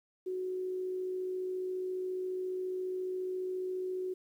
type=tone with amplitude modulation; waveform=sine; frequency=370 Hz; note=F#4; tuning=in tune; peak=-32 dBFS; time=0.26-4.14 s; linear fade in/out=10 ms; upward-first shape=sine; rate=54.5 Hz; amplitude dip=25%; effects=11-bit